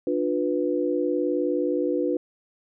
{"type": "chord", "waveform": "sine", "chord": "B diminished", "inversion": "first", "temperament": "just", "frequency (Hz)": [296.3, 355.6, 493.9], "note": ["D4", "F4", "B4"], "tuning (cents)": [15, 31, 0], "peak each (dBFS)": -26, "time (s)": [0.07, 2.17], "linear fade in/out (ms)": 2, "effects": []}